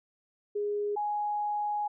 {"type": "tone pair in turn", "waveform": "sine", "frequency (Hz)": [412.8, 832.8], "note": ["G#4", "G#5"], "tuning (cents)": [-10, 5], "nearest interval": "octave", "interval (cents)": 1215, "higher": "second", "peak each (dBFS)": -28, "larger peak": "neither", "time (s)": [[0.55, 0.96], [0.96, 1.88]], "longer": "second", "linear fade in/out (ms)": 10, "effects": []}